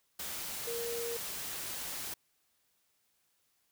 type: tone in noise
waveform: sine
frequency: 468.3 Hz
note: A#4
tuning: 8 cents sharp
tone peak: -36 dBFS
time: 0.67-1.17 s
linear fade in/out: 5 ms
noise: white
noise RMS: -40 dBFS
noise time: 0.19-2.14 s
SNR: +1 dB
effects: white hiss -75 dBFS RMS until 3.71 s